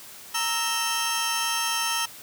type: tone cluster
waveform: 25% pulse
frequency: 928 / 1314 / 3151 / 5420 Hz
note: A#5 / E6 / G7 / E8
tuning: -8 / -6 / +8 / +47 cents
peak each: -26 dBFS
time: 0.34-2.06 s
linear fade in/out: 10 ms
effects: white hiss -44 dBFS RMS until 2.22 s + high-pass 60 Hz 12 dB/octave